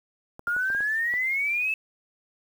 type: clicks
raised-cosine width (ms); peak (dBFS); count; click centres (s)
1; -27; 7; 0.394 / 0.477 / 0.565 / 0.702 / 0.749 / 0.806 / 1.139
type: exponential sweep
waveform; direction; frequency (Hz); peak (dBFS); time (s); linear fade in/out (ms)
sine; up; 1396.9 to 2637; -23; 0.47-1.74; 2
effects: 8-bit